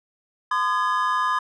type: tone cluster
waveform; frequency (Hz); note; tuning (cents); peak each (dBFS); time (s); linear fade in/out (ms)
triangle; 1023 / 1222 / 1678; C6 / D#6 / G#6; -39 / -32 / +17; -21 / -22 / -26; 0.51-1.39; 5
effects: resampled to 22050 Hz